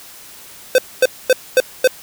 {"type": "tone bursts", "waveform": "square", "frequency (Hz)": 513, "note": "C5", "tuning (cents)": -34, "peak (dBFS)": -8, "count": 5, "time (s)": [0.75, 1.875], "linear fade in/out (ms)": 2, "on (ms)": 33, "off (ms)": 240, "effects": ["white hiss -39 dBFS RMS until 2.02 s"]}